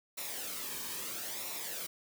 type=noise with flanger; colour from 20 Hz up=white; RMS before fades=-40 dBFS; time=0.17-1.87 s; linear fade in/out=10 ms; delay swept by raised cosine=0.63 to 1.49 ms; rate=0.76 Hz; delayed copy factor=-0.6; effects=none